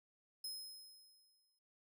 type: tone with exponential decay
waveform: sawtooth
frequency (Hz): 5130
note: E8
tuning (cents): -48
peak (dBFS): -39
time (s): 0.44-1.59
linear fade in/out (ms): 5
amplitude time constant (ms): 250
effects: none